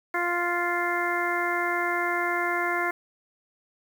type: harmonic tone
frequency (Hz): 349.2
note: F4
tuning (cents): 0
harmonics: 1 / 2 / 3 / 4 / 5 / 6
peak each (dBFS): -31 / -31 / -31 / -31 / -31 / -31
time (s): 0.14-2.91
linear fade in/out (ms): 5
effects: 8-bit